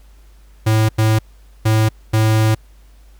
square tone bursts at uneven times, 109.6 Hz, A2, 6 cents flat, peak -12 dBFS, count 4, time 0.66-0.89 / 0.98-1.19 / 1.65-1.89 / 2.13-2.55 s, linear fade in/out 10 ms, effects added 50 Hz sine -42 dBFS peak until 3.19 s + pink hiss -56 dBFS RMS until 3.19 s

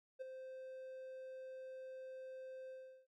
triangle tone with ADSR envelope, 521 Hz, C5, 7 cents flat, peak -39 dBFS, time 0.19-3.07 s, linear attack 25 ms, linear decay 13 ms, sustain -7 dB, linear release 370 ms, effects none

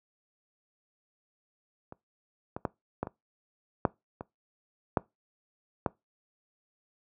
clicks, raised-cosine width 1 ms, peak -29 / -21 / -14 / -16 / -23 / -8 / -23 / -9 / -12 dBFS, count 9, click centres 1.924 / 2.565 / 2.652 / 3.03 / 3.071 / 3.852 / 4.209 / 4.972 / 5.862 s, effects noise-tail reverb RT60 0.2 s tail -22 dB re dry + high-pass 80 Hz 12 dB/octave

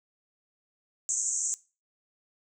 pink band-pass noise, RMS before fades -30 dBFS, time 1.09-1.54 s, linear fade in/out 0 ms, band 6300 to 8000 Hz, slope 96 dB/octave, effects noise-tail reverb RT60 0.3 s tail -19 dB re dry

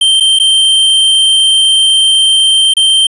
square tone with dropouts, 3136 Hz, G7, in tune, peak -6 dBFS, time 0.01-3.07 s, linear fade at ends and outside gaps 5 ms, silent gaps 0.2-0.206 / 0.389-0.398 / 2.738-2.767 s, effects resampled to 24000 Hz + 8-bit

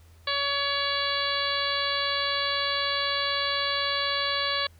harmonic tone with a mistuned harmonic, 564 Hz, C#5, 30 cents sharp, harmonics 1 / 2 / 3 / 4 / 5 / 6 / 7 / 8, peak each -34 / -31 / -32 / -35 / -36 / -32 / -32 / -34 dBFS, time 0.27-4.67 s, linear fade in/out 5 ms, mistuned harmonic 7, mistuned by +15 cents, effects added 83 Hz sine -51 dBFS peak until 4.79 s + pink hiss -61 dBFS RMS until 4.79 s

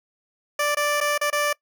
15% pulse tone with dropouts, 587.3 Hz, D5, in tune, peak -14 dBFS, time 0.59-1.53 s, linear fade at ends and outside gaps 5 ms, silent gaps 0.749-0.769 / 1.004-1.01 / 1.179-1.212 / 1.302-1.327 s, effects noise-tail reverb RT60 0.1 s tail -23 dB re dry

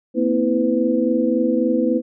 sine tone cluster, 232.4 / 256 / 325.8 / 503 Hz, A#3 / C4 / E4 / B4, -5 / -38 / -20 / +32 cents, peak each -21 dBFS, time 0.14-2.02 s, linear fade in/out 50 ms, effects none

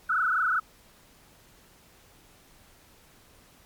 sine tone with frequency modulation, 1396.9 Hz, F6, in tune, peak -22 dBFS, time 0.09-0.6 s, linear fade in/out 10 ms, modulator 24.9 Hz, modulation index 4.9, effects pink hiss -57 dBFS RMS until 3.65 s + MP3 96 kbps

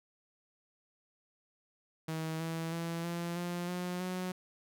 sawtooth tone with pitch steps, 160 / 163.65 / 167.37 / 171.19 / 175.09 / 179.08 / 183.16 Hz, D#3 / E3 / E3 / F3 / F3 / F3 / F#3, +49 / -12 / +27 / -34 / +5 / +44 / -17 cents, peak -31 dBFS, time 2.08-4.32 s, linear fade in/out 5 ms, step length 320 ms, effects none

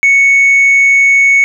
sine tone with tanh clipping, 2217 Hz, C#7, in tune, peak -5 dBFS, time 0.03-1.44 s, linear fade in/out 0 ms, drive 1 dB, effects none

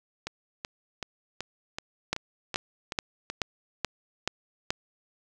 two click trains, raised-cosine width 0.2 ms, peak -16 / -9 dBFS, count 9 / 7, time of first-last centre 0.27-3.3 / 2.13-4.705 s, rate 2.64 / 2.33 Hz, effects none

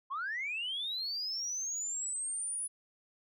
sine linear sweep, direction up, 1021 to 9956 Hz, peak -33 dBFS, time 0.1-2.68 s, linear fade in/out 20 ms, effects tanh soft clip ceiling -30 dBFS

